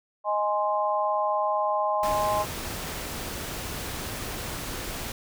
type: chord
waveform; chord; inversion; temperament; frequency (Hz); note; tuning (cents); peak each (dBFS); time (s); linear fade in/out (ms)
sine; Ab major; second; equal; 622.3 / 830.6 / 1046.5; Eb5 / Ab5 / C6; 0 / 0 / 0; -27; 0.24-2.46; 50
type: noise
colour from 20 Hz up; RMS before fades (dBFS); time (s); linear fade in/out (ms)
pink; -34; 2.03-5.12; 2
effects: none